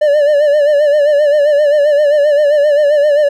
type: tone with vibrato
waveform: triangle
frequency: 587.3 Hz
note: D5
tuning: in tune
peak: -5 dBFS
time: 0.01-3.29 s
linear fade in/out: 10 ms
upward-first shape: sine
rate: 7.6 Hz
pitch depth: 65 cents each way
effects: none